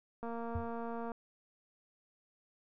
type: click train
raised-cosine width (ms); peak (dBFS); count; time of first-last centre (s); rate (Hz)
1; -29; 207; 0.23-1.118; 232
type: tone with exponential decay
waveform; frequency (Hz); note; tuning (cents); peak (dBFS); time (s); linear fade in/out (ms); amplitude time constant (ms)
sine; 86.9; F2; -8; -31; 0.55-0.72; 5; 36
effects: none